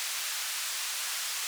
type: band-pass noise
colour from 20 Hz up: white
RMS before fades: -34 dBFS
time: 0-1.47 s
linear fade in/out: 0 ms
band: 1200 to 8400 Hz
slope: 12 dB/octave
effects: none